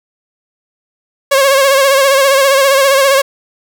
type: tone with vibrato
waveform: sawtooth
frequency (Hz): 546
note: C#5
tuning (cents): -26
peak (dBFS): -3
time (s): 1.31-3.22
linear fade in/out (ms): 10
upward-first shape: sine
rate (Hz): 15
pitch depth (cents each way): 55
effects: 7-bit